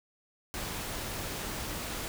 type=noise; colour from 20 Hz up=pink; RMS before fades=-37 dBFS; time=0.54-2.08 s; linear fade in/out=0 ms; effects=none